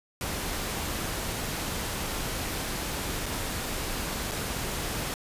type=noise with dropouts; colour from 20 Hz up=pink; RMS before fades=-32 dBFS; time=0.21-5.14 s; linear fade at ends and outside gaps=1 ms; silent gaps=3.259-3.263 / 4.313-4.317 s; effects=resampled to 32000 Hz